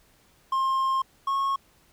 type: tone pair in turn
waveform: triangle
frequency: 1063 / 1093.5 Hz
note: C6 / C#6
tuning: +27 / -24 cents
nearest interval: unison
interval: 49 cents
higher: second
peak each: -20 / -21 dBFS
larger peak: first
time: 0.52-1.02 / 1.27-1.56 s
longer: first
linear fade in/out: 5 ms
effects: pink hiss -61 dBFS RMS until 1.92 s